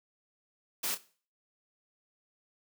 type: noise with echo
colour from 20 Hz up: white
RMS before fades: -33 dBFS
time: 0.83-0.95 s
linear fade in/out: 10 ms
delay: 29 ms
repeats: 1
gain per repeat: -11 dB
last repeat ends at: 0.979 s
effects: noise-tail reverb RT60 0.4 s tail -17 dB re dry + high-pass 200 Hz 12 dB/octave